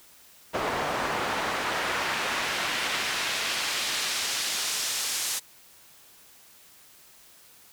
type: noise with band-pass filter sweep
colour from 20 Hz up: pink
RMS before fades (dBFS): -29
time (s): 0.53-5.4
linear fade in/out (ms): 20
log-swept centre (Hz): 780 to 7600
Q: 0.76
effects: white hiss -54 dBFS RMS until 7.72 s